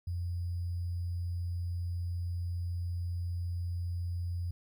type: tone with sample-and-hold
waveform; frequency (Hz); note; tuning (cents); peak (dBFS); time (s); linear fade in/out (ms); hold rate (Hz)
sine; 87.31; F2; 0; -32; 0.07-4.51; 5; 4900
effects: none